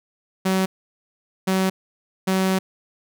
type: tone bursts at uneven times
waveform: sawtooth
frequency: 189.1 Hz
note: F#3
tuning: 38 cents sharp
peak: -14 dBFS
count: 3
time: 0.45-0.66 / 1.47-1.7 / 2.27-2.59 s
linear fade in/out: 10 ms
effects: none